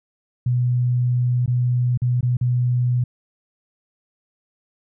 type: tone with dropouts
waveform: sine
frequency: 123.47 Hz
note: B2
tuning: in tune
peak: -16 dBFS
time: 0.46-3.04 s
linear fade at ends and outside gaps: 5 ms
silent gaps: 1.461-1.477 / 1.975-2.018 / 2.209-2.228 / 2.37-2.411 s
effects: none